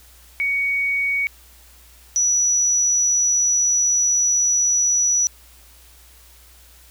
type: tone pair in turn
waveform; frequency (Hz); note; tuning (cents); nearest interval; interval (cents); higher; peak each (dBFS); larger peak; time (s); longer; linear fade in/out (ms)
sine; 2240 / 5888; C#7 / F#8; +18 / -9; octave + perfect fourth; 1673; second; -18 / -15; second; 0.4-1.27 / 2.16-5.27; second; 0
effects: added 60 Hz sine -49 dBFS peak until 6.9 s + white hiss -50 dBFS RMS until 6.9 s